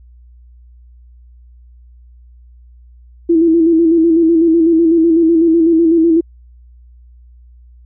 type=tone with vibrato; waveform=sine; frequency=330 Hz; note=E4; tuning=2 cents sharp; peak=-7 dBFS; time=3.29-6.21 s; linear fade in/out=10 ms; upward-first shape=square; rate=8 Hz; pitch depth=43 cents each way; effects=added 60 Hz sine -39 dBFS peak until 7.85 s